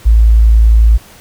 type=tone; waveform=sine; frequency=55.4 Hz; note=A1; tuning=13 cents sharp; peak=-3 dBFS; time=0.05-0.98 s; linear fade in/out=20 ms; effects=pink hiss -39 dBFS RMS until 1.2 s